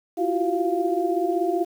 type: tone cluster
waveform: sine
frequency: 334.3 / 350.2 / 375.1 / 696 Hz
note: E4 / F4 / F#4 / F5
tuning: +24 / +5 / +24 / -6 cents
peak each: -26 dBFS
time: 0.17-1.65 s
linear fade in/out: 20 ms
effects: 8-bit